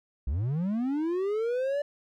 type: linear sweep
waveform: triangle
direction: up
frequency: 56.8 to 587.3 Hz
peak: -24 dBFS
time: 0.27-1.82 s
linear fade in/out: 5 ms
effects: none

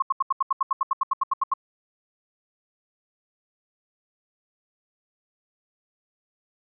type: tone bursts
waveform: sine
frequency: 1078 Hz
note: C#6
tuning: 49 cents flat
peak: -18 dBFS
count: 16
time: 0-1.538 s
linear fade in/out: 5 ms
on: 23 ms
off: 78 ms
effects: none

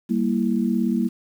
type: chord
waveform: sine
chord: E diminished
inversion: first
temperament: equal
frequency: 196 / 233.1 / 329.6 Hz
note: G3 / Bb3 / E4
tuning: 0 / 0 / 0 cents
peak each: -23 / -21 / -27 dBFS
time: 0.09-1.09 s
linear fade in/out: 20 ms
effects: 8-bit

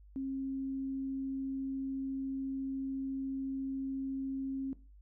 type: tone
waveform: sine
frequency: 268.6 Hz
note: C4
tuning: 46 cents sharp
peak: -34 dBFS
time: 0.16-4.73 s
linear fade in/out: 0 ms
effects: noise-tail reverb RT60 0.3 s tail -17 dB re dry + added 50 Hz sine -54 dBFS peak until 5.01 s

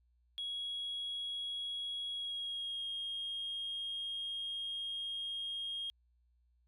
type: tone with pitch glide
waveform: sine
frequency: 3322 to 3248 Hz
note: G#7 to G#7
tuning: 0 to -39 cents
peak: -36 dBFS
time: 0.38-5.9 s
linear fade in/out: 0 ms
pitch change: -39 cents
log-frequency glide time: 2.11-2.88 s
effects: tanh soft clip ceiling -34 dBFS + added 60 Hz sine -69 dBFS peak until 6.67 s

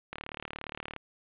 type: click train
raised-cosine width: 0.3 ms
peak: -21 dBFS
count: 32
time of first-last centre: 0.13-0.963 s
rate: 37.2 Hz
effects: resampled to 8000 Hz + 8-bit

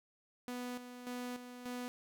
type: tone with tremolo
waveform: sawtooth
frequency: 246.9 Hz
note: B3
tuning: in tune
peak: -36 dBFS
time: 0.48-1.88 s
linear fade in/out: 0 ms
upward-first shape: square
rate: 1.7 Hz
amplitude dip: 60%
effects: none

